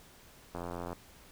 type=click train; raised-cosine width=1 ms; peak=-25 dBFS; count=34; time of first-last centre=0.55-0.93 s; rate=86.9 Hz; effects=pink hiss -57 dBFS RMS until 1.31 s